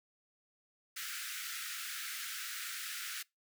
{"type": "high-pass noise", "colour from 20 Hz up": "pink", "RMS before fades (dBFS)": -42, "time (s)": [0.96, 3.23], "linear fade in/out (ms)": 10, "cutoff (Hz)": 1300, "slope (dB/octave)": 96, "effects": ["noise-tail reverb RT60 0.2 s tail -24 dB re dry"]}